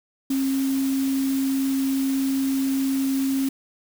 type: tone in noise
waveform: sine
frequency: 269.2 Hz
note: C4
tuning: 49 cents sharp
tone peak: -20 dBFS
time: 0.3-3.49 s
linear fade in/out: 5 ms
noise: white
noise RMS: -36 dBFS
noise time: 0.3-3.49 s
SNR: +13 dB
effects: none